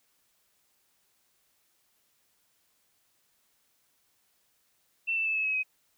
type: tone with pitch steps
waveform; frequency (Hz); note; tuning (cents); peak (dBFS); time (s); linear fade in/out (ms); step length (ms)
sine; 2687 / 2655 / 2623 / 2591 / 2560 / 2529; E7 / E7 / E7 / E7 / D#7 / D#7; +33 / +12 / -9 / -30 / +49 / +28; -26; 5.07-5.634; 20; 94
effects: white hiss -71 dBFS RMS until 5.97 s